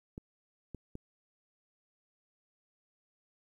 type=clicks; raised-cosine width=3 ms; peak=-29 dBFS; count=3; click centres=0.179 / 0.747 / 0.954 s; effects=11-bit